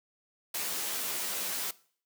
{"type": "noise with comb filter", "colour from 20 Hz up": "white", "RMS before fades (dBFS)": -34, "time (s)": [0.54, 1.71], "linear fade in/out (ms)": 5, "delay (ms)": 13, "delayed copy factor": -0.8, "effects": ["noise-tail reverb RT60 0.5 s tail -20 dB re dry", "high-pass 200 Hz 12 dB/octave"]}